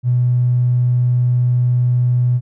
triangle tone with tanh clipping, 123.4 Hz, B2, 1 cent flat, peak -11 dBFS, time 0.03-2.41 s, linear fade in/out 50 ms, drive 2 dB, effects none

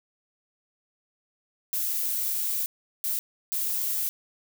violet noise bursts at uneven times, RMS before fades -28 dBFS, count 3, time 1.73-2.66 / 3.04-3.19 / 3.52-4.09 s, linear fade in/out 0 ms, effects none

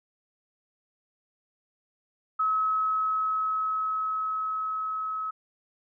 sine tone with level ramp, 1285 Hz, E6, 45 cents flat, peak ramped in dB -22 to -29 dBFS, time 2.39-5.31 s, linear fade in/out 10 ms, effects none

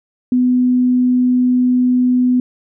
sine tone, 250 Hz, B3, 21 cents sharp, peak -10 dBFS, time 0.32-2.4 s, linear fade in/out 2 ms, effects none

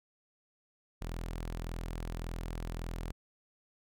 sawtooth tone, 41.77 Hz, E1, 24 cents sharp, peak -33 dBFS, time 1.01-3.12 s, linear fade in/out 10 ms, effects none

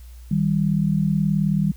sine tone pair together, 157.2 / 196 Hz, D#3 / G3, +18 / 0 cents, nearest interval major third, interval 382 cents, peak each -20 / -20 dBFS, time 0.31-1.72 s, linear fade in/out 5 ms, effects added 60 Hz sine -38 dBFS peak until 1.76 s + white hiss -55 dBFS RMS until 1.76 s

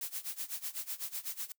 blue noise with tremolo, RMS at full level -37 dBFS, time 0.01-1.52 s, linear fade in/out 2 ms, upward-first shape sine, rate 8 Hz, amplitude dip 90%, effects noise-tail reverb RT60 0.1 s tail -26 dB re dry

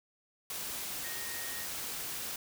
sine tone in noise, 1864.7 Hz, A#6, in tune, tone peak -45 dBFS, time 1.04-1.65 s, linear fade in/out 2 ms, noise white, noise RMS -39 dBFS, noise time 0.5-2.36 s, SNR -9 dB, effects none

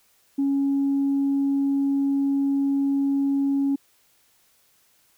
sine tone, 277.2 Hz, C#4, in tune, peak -18 dBFS, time 0.38-3.76 s, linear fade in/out 10 ms, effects tanh soft clip ceiling -16 dBFS + white hiss -62 dBFS RMS until 5.17 s

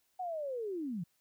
sine linear sweep, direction down, 752 to 155.56 Hz, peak -35 dBFS, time 0.19-1.04 s, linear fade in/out 10 ms, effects white hiss -75 dBFS RMS until 1.2 s

